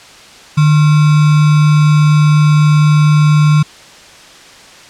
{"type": "tone with sample-and-hold", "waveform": "sine", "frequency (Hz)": 150.7, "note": "D3", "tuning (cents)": 45, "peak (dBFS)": -5, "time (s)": [0.57, 3.63], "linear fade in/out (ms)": 10, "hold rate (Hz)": 1225, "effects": ["white hiss -37 dBFS RMS until 4.89 s", "low-pass 6000 Hz 12 dB/octave"]}